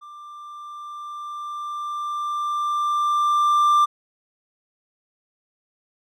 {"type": "tone with level ramp", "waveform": "triangle", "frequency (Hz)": 1185, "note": "D6", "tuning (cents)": 15, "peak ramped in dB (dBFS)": [-37, -11], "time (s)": [0.01, 3.86], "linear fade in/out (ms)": 20, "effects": []}